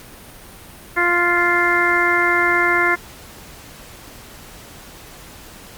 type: harmonic tone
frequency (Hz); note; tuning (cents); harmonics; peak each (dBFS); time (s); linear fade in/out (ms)
349.2; F4; 0; 1 / 2 / 3 / 4 / 5 / 6; -22 / -25 / -22 / -20 / -20 / -19; 0.96-2.96; 20
effects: pink hiss -40 dBFS RMS until 5.77 s + Opus 48 kbps